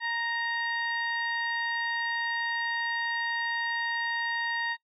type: harmonic tone with a mistuned harmonic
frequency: 932.3 Hz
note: A#5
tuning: in tune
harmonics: 1 / 2 / 3 / 4 / 5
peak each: -34 / -30 / -43 / -40 / -45 dBFS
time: 0-4.77 s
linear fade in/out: 50 ms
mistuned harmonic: 5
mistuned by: -35 cents
effects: noise-tail reverb RT60 0.1 s tail -21 dB re dry